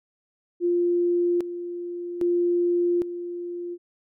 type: tone with tremolo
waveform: sine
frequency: 349.3 Hz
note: F4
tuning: in tune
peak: -19 dBFS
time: 0.6-3.78 s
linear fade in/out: 50 ms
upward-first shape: square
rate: 0.62 Hz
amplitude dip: 70%
effects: none